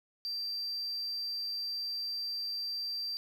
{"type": "tone", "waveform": "triangle", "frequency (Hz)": 4699, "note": "D8", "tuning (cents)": 0, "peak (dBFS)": -32, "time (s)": [0.25, 3.17], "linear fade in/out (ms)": 0, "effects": ["tanh soft clip ceiling -28 dBFS", "10-bit"]}